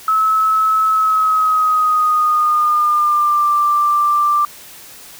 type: tone with pitch glide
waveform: sine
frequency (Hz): 1295 to 1180.7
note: E6 to D6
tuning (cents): -31 to +9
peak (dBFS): -11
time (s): 0.08-4.45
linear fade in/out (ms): 2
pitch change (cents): -160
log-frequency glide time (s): 0.87-3.5
effects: white hiss -38 dBFS RMS until 5.19 s